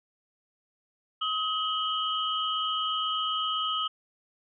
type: tone cluster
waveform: sine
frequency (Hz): 1267 / 2948 / 3162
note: D#6 / F#7 / G7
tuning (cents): +31 / -7 / +14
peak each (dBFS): -29 / -32 / -33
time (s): 1.21-3.88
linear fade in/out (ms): 10
effects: none